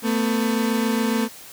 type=tone pair together; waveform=35% pulse; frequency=223.5 / 250.7 Hz; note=A3 / B3; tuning=+27 / +26 cents; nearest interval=major second; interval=199 cents; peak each=-19 / -23 dBFS; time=0.02-1.29 s; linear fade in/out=50 ms; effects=white hiss -42 dBFS RMS until 1.52 s